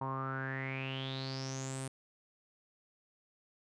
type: tone with low-pass filter sweep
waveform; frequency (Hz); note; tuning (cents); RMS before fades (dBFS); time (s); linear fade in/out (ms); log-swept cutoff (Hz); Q
sawtooth; 133.2; C3; +31; -39; 0.01-1.88; 5; 950 to 9300; 9.8
effects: none